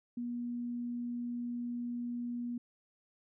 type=tone; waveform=sine; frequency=240.6 Hz; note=B3; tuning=45 cents flat; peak=-35 dBFS; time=0.17-2.58 s; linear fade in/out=5 ms; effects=none